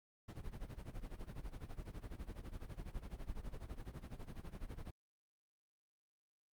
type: noise with tremolo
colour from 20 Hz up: brown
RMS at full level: -44 dBFS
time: 0.28-4.91 s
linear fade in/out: 10 ms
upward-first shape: sine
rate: 12 Hz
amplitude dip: 85%
effects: Opus 48 kbps